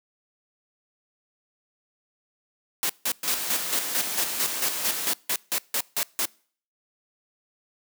white noise bursts, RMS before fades -25 dBFS, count 16, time 2.83-6.254 s, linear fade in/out 0 ms, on 64 ms, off 160 ms
white noise, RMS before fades -30 dBFS, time 3.23-5.12 s, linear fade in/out 2 ms
effects noise-tail reverb RT60 0.5 s tail -25 dB re dry + high-pass 200 Hz 12 dB/octave

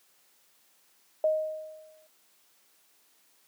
sine tone with exponential decay, 624 Hz, D#5, 5 cents sharp, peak -20 dBFS, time 1.24-2.07 s, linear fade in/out 2 ms, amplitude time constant 180 ms, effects white hiss -65 dBFS RMS until 3.47 s + high-pass 200 Hz 12 dB/octave

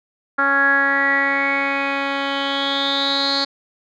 10% pulse tone with low-pass filter sweep, 277.2 Hz, C#4, in tune, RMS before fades -19 dBFS, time 0.38-3.45 s, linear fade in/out 10 ms, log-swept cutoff 1500 to 4400 Hz, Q 9.8, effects none

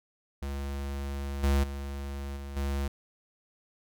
square tone with level steps, 69.6 Hz, C#2, 8 cents sharp, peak -33 / -23 / -35 / -38 / -29 dBFS, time 0.42-2.88 s, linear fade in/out 5 ms, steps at 1.43 / 1.63 / 2.36 / 2.56 s, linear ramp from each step 10 ms, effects none

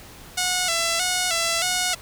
5% pulse tone with vibrato, 698.5 Hz, F5, in tune, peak -9 dBFS, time 0.37-1.95 s, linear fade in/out 10 ms, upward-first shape square, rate 1.6 Hz, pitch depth 73 cents each way, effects pink hiss -44 dBFS RMS until 2.01 s

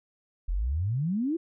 sine exponential sweep, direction up, 39.24 to 348.9 Hz, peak -25 dBFS, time 0.48-1.37 s, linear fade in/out 10 ms, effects none

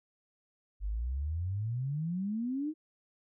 sine exponential sweep, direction up, 47.51 to 320 Hz, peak -31 dBFS, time 0.8-2.74 s, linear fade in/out 50 ms, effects none

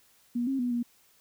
sine tone with pitch steps, 240.4 / 269.3 / 245.2 / 239 Hz, B3 / C#4 / B3 / A#3, -46 / -50 / -12 / +43 cents, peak -26 dBFS, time 0.35-0.83 s, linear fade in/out 10 ms, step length 120 ms, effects white hiss -63 dBFS RMS until 1.2 s

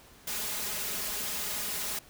white noise with comb filter, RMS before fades -34 dBFS, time 0.27-1.99 s, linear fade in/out 5 ms, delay 4.8 ms, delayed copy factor +0.7, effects pink hiss -55 dBFS RMS until 2.09 s

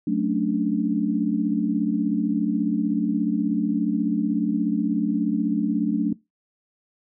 sine chord, D major seventh, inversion first, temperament equal, 185 / 220 / 277.2 / 293.7 Hz, F#3 / A3 / C#4 / D4, 0 / 0 / 0 / 0 cents, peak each -26 / -24 / -29 / -24 dBFS, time 0.07-6.13 s, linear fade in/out 5 ms, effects noise-tail reverb RT60 0.2 s tail -21 dB re dry

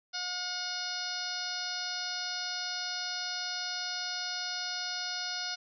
harmonic tone with a mistuned harmonic, 720 Hz, F#5, 47 cents flat, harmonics 1 / 2 / 3 / 4 / 5 / 6 / 7 / 8, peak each -44 / -40 / -46 / -46 / -43 / -40 / -38 / -44 dBFS, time 0.13-5.56 s, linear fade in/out 20 ms, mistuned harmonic 3, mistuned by +20 cents, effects none

